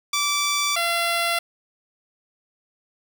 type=tone pair in turn; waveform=10% pulse; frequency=1162 / 683.6 Hz; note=D6 / F5; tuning=-19 / -37 cents; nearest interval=major sixth; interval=918 cents; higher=first; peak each=-12 dBFS; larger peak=neither; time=0.13-0.76 / 0.76-1.39 s; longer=neither; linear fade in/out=5 ms; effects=none